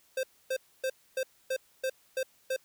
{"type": "tone bursts", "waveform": "square", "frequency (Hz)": 523.3, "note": "C5", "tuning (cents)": 0, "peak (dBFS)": -29, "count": 8, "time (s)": [0.17, 2.564], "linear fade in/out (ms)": 5, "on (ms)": 63, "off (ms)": 270, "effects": ["white hiss -65 dBFS RMS until 2.64 s"]}